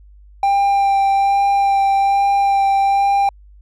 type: tone with vibrato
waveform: triangle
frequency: 792 Hz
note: G5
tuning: 18 cents sharp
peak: -10 dBFS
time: 0.43-3.29 s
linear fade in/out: 2 ms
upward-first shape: sine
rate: 1.2 Hz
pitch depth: 12 cents each way
effects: added 50 Hz sine -41 dBFS peak until 3.61 s